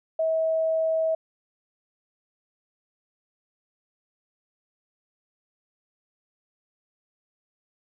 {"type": "tone", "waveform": "sine", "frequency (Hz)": 644, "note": "E5", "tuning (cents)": -41, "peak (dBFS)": -21, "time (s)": [0.19, 1.15], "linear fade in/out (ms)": 5, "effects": []}